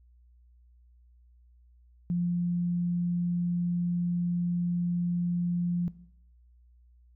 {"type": "tone", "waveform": "sine", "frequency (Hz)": 174.61, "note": "F3", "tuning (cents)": 0, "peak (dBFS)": -25, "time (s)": [2.1, 5.88], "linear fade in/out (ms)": 0, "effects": ["noise-tail reverb RT60 0.7 s tail -18 dB re dry", "added 60 Hz sine -56 dBFS peak until 7.15 s"]}